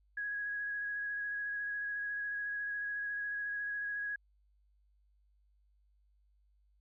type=tone with vibrato; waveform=sine; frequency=1661.2 Hz; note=G#6; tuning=in tune; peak=-35 dBFS; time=0.17-4.16 s; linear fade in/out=5 ms; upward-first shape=square; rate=14 Hz; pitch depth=11 cents each way; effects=added 50 Hz sine -67 dBFS peak until 6.8 s